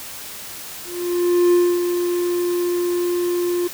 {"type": "tone with ADSR envelope", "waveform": "triangle", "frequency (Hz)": 351.9, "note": "F4", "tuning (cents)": 13, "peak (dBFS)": -9, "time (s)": [0.84, 3.68], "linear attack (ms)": 690, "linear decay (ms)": 260, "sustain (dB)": -7, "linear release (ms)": 12, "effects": ["white hiss -34 dBFS RMS until 3.73 s"]}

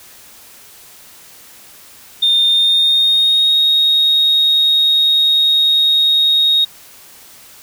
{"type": "tone with pitch glide", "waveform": "sine", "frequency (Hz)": [3633, 3750], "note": ["A#7", "A#7"], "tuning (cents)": [-45, 10], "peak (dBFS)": -8, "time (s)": [2.22, 6.65], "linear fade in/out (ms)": 10, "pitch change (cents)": 55, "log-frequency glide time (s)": [2.48, 3.55], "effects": ["tanh soft clip ceiling -6 dBFS", "white hiss -41 dBFS RMS until 7.62 s"]}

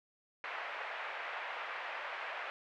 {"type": "band-pass noise", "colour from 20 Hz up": "white", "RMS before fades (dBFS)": -42, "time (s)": [0.44, 2.5], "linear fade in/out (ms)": 0, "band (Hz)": [570, 2300], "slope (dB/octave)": 24, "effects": []}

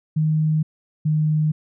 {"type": "tone pair in turn", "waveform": "sine", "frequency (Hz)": [155.56, 153.95], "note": ["D#3", "D#3"], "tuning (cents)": [0, -18], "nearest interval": "unison", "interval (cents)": 18, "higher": "first", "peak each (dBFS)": -16, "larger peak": "neither", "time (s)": [[0.16, 0.63], [1.05, 1.52]], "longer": "neither", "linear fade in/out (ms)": 10, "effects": []}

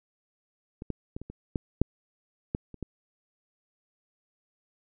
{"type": "clicks", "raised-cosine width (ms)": 3, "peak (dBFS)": [-25, -18, -22, -27, -27, -15, -7, -15, -30, -21], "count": 10, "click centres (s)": [0.821, 0.903, 1.165, 1.216, 1.3, 1.558, 1.816, 2.549, 2.743, 2.827], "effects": []}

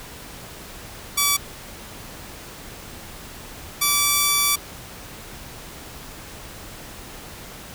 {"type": "tone pair in turn", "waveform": "5% pulse", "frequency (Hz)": [1149, 1157], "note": ["D6", "D6"], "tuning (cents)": [-38, -26], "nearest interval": "unison", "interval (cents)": 12, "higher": "second", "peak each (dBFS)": -5, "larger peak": "neither", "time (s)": [[1.17, 1.37], [3.81, 4.56]], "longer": "second", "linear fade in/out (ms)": 10, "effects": ["pink hiss -39 dBFS RMS until 7.74 s"]}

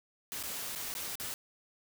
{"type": "noise with dropouts", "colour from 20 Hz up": "white", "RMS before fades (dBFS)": -39, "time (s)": [0.32, 1.34], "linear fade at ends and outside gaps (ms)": 0, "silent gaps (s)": [[0.428, 0.436], [0.751, 0.758], [0.94, 0.951], [1.155, 1.199]], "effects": []}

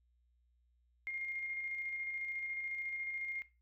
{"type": "tone with tremolo", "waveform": "sine", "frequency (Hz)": 2127, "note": "C7", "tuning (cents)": 28, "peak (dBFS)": -37, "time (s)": [1.07, 3.42], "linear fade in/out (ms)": 0, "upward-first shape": "square", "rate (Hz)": 14, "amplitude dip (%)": 30, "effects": ["noise-tail reverb RT60 0.3 s tail -17 dB re dry", "added 60 Hz sine -70 dBFS peak until 3.61 s"]}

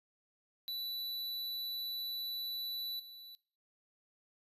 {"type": "tone with level steps", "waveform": "square", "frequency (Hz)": 3963, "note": "B7", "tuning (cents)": 5, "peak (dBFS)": [-38, -50], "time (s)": [0.68, 3.35], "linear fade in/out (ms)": 0, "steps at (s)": 2.99, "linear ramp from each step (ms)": 10, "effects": ["noise-tail reverb RT60 0.5 s tail -22 dB re dry", "resampled to 32000 Hz"]}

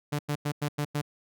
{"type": "tone bursts", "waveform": "sawtooth", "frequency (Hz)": 146.83, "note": "D3", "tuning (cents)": 0, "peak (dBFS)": -23, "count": 6, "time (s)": [0.12, 1.016], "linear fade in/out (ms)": 10, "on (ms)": 71, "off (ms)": 94, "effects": []}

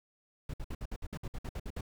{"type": "noise bursts", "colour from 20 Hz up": "brown", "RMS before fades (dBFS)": -38, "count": 13, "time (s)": [0.49, 1.81], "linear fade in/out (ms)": 5, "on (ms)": 48, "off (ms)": 58, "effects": []}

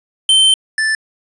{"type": "tone pair in turn", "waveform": "square", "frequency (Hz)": [3100, 1758], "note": ["G7", "A6"], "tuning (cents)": [-20, -2], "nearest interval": "minor seventh", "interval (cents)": 982, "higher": "first", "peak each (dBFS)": [-8, -14], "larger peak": "first", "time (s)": [[0.29, 0.54], [0.78, 0.95]], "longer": "first", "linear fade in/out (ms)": 2, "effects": ["resampled to 24000 Hz", "8-bit"]}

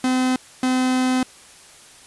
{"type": "tone pair in turn", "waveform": "45% pulse", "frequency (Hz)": [256.1, 256.1], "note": ["C4", "C4"], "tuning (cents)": [-37, -37], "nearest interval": "unison", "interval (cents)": 0, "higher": "neither", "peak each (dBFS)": -17, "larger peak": "neither", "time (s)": [[0.04, 0.36], [0.63, 1.23]], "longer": "second", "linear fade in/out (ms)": 2, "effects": ["white hiss -46 dBFS RMS until 2.06 s", "resampled to 24000 Hz"]}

